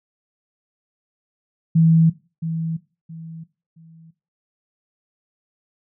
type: tone with echo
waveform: sine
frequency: 163 Hz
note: E3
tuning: 19 cents flat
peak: -11 dBFS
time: 1.75-2.1 s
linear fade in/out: 10 ms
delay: 670 ms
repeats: 3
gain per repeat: -11 dB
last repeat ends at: 4.11 s
effects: noise-tail reverb RT60 0.3 s tail -17 dB re dry